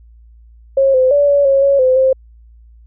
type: tone with pitch steps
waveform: sine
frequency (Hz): 542 / 515 / 575 / 569 / 546 / 556 / 514 / 526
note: C#5 / C5 / D5 / C#5 / C#5 / C#5 / C5 / C5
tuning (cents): -39 / -28 / -37 / +45 / -26 / +5 / -31 / +9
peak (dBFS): -8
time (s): 0.77-2.13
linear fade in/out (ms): 5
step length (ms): 170
effects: added 57 Hz sine -40 dBFS peak until 2.86 s